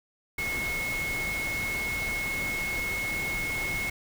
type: tone in noise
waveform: sine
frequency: 2178 Hz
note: C#7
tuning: 31 cents flat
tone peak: -29 dBFS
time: 0.38-3.9 s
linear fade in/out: 5 ms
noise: pink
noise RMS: -36 dBFS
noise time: 0.38-3.9 s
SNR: +4 dB
effects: none